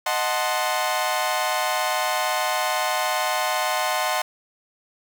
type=chord; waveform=sawtooth; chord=D# diminished seventh; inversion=none; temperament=equal; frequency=622.3 / 740 / 880 / 1046.5 Hz; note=D#5 / F#5 / A5 / C6; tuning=0 / 0 / 0 / 0 cents; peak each=-24 / -22 / -25 / -23 dBFS; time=0.06-4.22 s; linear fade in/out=5 ms; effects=8-bit